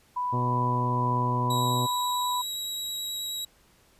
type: tone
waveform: sine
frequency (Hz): 990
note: B5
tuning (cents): +4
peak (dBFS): -26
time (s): 0.16-2.42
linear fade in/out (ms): 10
type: harmonic tone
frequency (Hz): 123.5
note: B2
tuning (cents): 0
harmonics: 1 / 2 / 3 / 4 / 5 / 6 / 7 / 8 / 9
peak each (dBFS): -27 / -33 / -37 / -39 / -41 / -43 / -44 / -45 / -46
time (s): 0.32-1.87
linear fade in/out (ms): 20
type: tone with vibrato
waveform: sawtooth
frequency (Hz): 3859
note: B7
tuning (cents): -41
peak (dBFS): -28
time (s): 1.5-3.45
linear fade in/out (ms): 5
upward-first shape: sine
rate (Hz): 9.4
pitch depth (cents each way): 13
effects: pink hiss -61 dBFS RMS until 3.99 s + resampled to 32000 Hz